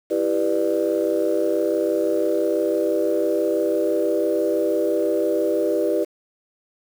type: chord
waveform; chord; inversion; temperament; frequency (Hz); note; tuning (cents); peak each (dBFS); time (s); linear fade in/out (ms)
sine; E minor seventh; none; just; 329.6 / 395.6 / 494.4 / 593.3; E4 / G4 / B4 / D5; 0 / +16 / +2 / +18; -23; 0.1-6.05; 20
effects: tanh soft clip ceiling -10 dBFS + 7-bit